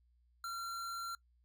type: tone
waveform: square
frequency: 1369 Hz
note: F6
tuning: 35 cents flat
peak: -40 dBFS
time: 0.44-1.15 s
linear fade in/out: 2 ms
effects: noise-tail reverb RT60 0.1 s tail -22 dB re dry + added 60 Hz sine -68 dBFS peak until 1.44 s